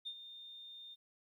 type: tone with ADSR envelope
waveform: sine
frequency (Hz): 3631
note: A#7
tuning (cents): -46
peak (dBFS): -38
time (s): 0.05-0.96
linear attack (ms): 20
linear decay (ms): 66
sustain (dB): -11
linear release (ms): 31
effects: tanh soft clip ceiling -35 dBFS + 13-bit